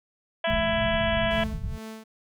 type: harmonic tone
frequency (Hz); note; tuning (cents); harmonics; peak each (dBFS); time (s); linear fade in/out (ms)
332.2; E4; +13; 2 / 3 / 4 / 5 / 6 / 7 / 8 / 9 / 10; -25 / -33 / -39 / -31 / -36 / -36 / -38 / -35 / -36; 0.44-1.44; 5
type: tone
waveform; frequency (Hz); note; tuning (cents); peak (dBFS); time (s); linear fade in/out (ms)
triangle; 216.2; A3; -30; -29; 0.47-1.54; 10
type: low-pass noise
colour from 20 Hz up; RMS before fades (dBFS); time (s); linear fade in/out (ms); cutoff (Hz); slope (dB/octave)
pink; -32; 0.5-1.78; 0; 180; 96
type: tone with tremolo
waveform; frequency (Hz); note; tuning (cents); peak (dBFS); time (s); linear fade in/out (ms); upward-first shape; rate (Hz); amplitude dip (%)
sawtooth; 220.4; A3; +3; -32; 1.3-2.04; 10; sine; 2.2; 80
effects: none